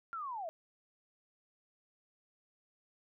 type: linear sweep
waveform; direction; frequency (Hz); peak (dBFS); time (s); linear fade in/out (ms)
sine; down; 1400 to 618; -38; 0.13-0.49; 0
effects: none